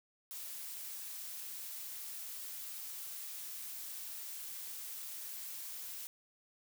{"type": "noise", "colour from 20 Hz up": "blue", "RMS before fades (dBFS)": -45, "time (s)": [0.31, 6.07], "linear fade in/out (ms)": 0, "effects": []}